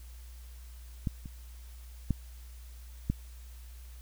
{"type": "clicks", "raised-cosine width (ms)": 5, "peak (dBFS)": [-18, -30, -15, -15], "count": 4, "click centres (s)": [1.072, 1.258, 2.107, 3.1], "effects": ["added 60 Hz sine -45 dBFS peak until 4.01 s", "white hiss -59 dBFS RMS until 4.01 s"]}